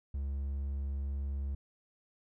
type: tone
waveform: triangle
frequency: 69.3 Hz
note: C#2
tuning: in tune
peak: -31 dBFS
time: 0.14-1.55 s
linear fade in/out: 5 ms
effects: none